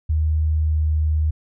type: tone with pitch glide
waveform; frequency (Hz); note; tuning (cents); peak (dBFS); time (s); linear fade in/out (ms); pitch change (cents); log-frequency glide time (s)
sine; 77.78 to 77.29; D#2 to D#2; 0 to -11; -16; 0.09-1.31; 10; -11; 0.65-0.82
effects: none